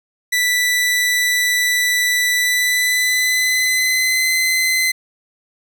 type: tone with pitch glide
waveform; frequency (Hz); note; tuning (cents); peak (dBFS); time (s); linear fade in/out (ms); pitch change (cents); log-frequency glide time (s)
sawtooth; 1975.5 to 2046; B6 to C7; 0 to -39; -11; 0.32-4.92; 10; +61; 2.37-4.3
effects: none